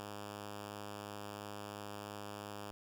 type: tone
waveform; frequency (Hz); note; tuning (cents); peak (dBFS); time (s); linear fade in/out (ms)
5% pulse; 102.9; G#2; -16; -33; 0-2.71; 0
effects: none